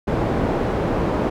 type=low-pass noise; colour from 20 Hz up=white; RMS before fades=-21 dBFS; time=0.07-1.3 s; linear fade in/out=10 ms; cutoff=550 Hz; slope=12 dB/octave; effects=none